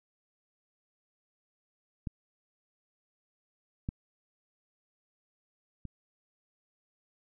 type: clicks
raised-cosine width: 5 ms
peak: -22 / -20 / -28 dBFS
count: 3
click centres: 2.072 / 3.889 / 5.853 s
effects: none